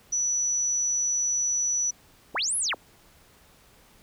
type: tone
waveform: sine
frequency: 5920 Hz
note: F#8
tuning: in tune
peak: -23 dBFS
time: 0.12-1.91 s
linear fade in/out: 10 ms
type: linear two-way sweep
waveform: sine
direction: up then down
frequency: 41.2 to 11160 to 41.2 Hz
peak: -24 dBFS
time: 2.34-2.75 s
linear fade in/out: 20 ms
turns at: 2.57 s
effects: pink hiss -57 dBFS RMS until 4.02 s